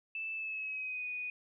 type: tone with pitch glide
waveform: sine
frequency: 2637 to 2475 Hz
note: E7 to D#7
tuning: 0 to -10 cents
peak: -36 dBFS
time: 0.15-1.3 s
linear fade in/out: 2 ms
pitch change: -110 cents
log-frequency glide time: 0.34-1.09 s
effects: none